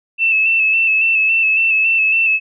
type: tone with vibrato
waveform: sine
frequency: 2637 Hz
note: E7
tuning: in tune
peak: -11 dBFS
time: 0.18-2.4 s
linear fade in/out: 50 ms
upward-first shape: square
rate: 3.6 Hz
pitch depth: 27 cents each way
effects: none